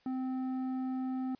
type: tone with tanh clipping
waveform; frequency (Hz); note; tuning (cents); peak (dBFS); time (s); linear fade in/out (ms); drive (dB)
sine; 259; C4; -17; -34; 0.06-1.35; 2; 9
effects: white hiss -68 dBFS RMS until 1.39 s + resampled to 11025 Hz

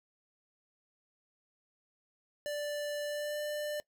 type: tone with pitch glide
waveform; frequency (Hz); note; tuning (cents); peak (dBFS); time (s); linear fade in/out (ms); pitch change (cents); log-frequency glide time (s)
square; 587.3 to 595.2; D5 to D5; 0 to +23; -35; 2.46-3.8; 0; +23; 3.04-3.4
effects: noise-tail reverb RT60 0.1 s tail -21 dB re dry

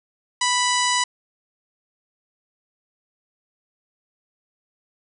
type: harmonic tone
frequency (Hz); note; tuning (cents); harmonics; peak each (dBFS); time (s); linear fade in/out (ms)
987.8; B5; 0; 1 / 2 / 3 / 4 / 5 / 6 / 7 / 8 / 9; -22 / -25 / -27 / -28 / -29 / -30 / -30 / -31 / -32; 0.41-1.04; 5
effects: none

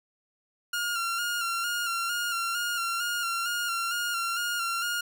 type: tone with vibrato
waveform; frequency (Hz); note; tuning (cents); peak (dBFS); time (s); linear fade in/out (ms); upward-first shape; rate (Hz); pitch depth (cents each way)
sawtooth; 1396.9; F6; 0; -24; 0.73-5.01; 5; square; 2.2; 33
effects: none

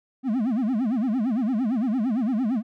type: tone with vibrato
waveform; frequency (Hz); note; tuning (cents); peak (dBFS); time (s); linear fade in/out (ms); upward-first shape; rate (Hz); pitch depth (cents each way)
triangle; 236; A#3; +22; -19; 0.23-2.63; 50; sine; 8.8; 240
effects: none

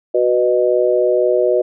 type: chord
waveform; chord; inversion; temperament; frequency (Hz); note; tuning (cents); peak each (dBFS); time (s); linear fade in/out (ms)
sine; B major; second; equal with one note detuned; 370 / 493.9 / 616.2; F#4 / B4 / D#5; 0 / 0 / -17; -16; 0.14-1.62; 10
effects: none

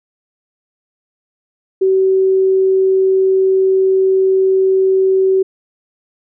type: tone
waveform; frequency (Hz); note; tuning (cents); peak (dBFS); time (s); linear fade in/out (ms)
sine; 380.8; F#4; +50; -9; 1.81-5.43; 10
effects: none

